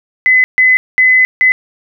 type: tone bursts at uneven times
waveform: sine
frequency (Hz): 2023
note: B6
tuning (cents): +41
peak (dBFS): -5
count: 4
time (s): 0.26-0.44 / 0.58-0.77 / 0.98-1.25 / 1.41-1.52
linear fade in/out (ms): 0
effects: none